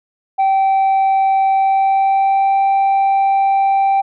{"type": "tone with pitch glide", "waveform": "sine", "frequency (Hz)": [775, 783.1], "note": ["G5", "G5"], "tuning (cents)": [-20, -2], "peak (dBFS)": -8, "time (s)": [0.38, 4.02], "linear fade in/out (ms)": 20, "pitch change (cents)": 18, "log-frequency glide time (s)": [1.52, 2.61], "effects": ["tanh soft clip ceiling -10 dBFS"]}